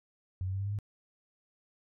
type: tone with pitch steps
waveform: sine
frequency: 92.5 / 94.66 / 96.87 / 99.14 / 101.46 / 103.83 Hz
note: F#2 / F#2 / G2 / G2 / G#2 / G#2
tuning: 0 / +40 / -20 / +20 / -40 / 0 cents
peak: -31 dBFS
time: 0.41-0.788 s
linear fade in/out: 0 ms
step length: 63 ms
effects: none